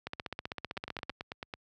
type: two click trains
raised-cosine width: 0.3 ms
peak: -22 / -20 dBFS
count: 8 / 17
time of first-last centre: 0.77-1.538 / 0.07-1.096 s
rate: 9.11 / 15.6 Hz
effects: high-pass 60 Hz 12 dB/octave